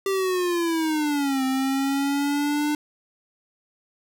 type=linear two-way sweep; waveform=square; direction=down then up; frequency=393.1 to 261.6 to 299 Hz; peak=-22 dBFS; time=0.06-2.75 s; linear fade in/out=2 ms; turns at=1.44 s; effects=none